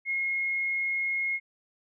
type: tone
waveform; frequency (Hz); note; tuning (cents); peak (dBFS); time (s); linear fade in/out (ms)
sine; 2156; C#7; -49; -26; 0.05-1.4; 50
effects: none